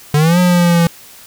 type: linear two-way sweep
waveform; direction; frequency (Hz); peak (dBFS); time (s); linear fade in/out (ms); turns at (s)
square; up then down; 144.8 to 180.4 to 167.9; -9; 0.14-0.87; 2; 0.39
effects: white hiss -39 dBFS RMS until 1.26 s